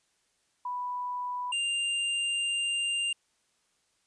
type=tone pair in turn; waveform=sine / square; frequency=987.8 / 2794 Hz; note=B5 / F7; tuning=0 / 0 cents; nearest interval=octave + tritone; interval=1800 cents; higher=second; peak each=-31 / -28 dBFS; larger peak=second; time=0.65-1.52 / 1.52-3.13 s; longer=second; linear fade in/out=5 ms; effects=white hiss -72 dBFS RMS until 4.06 s + resampled to 22050 Hz